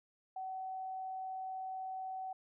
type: tone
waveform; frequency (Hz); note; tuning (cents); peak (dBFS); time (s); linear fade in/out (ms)
sine; 756; F#5; +37; -39; 0.36-2.33; 5
effects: none